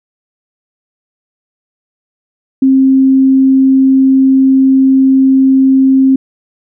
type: tone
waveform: sine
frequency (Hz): 266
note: C4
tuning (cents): +29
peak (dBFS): -4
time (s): 2.62-6.16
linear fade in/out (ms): 5
effects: none